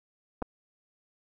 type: clicks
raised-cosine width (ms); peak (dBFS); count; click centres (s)
1; -22 / -18; 2; 0.42 / 0.424
effects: none